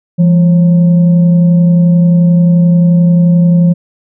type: tone with frequency modulation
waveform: sine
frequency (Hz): 170.8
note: F3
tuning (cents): -38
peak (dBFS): -4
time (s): 0.18-3.74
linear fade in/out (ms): 20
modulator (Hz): 373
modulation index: 0.26
effects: none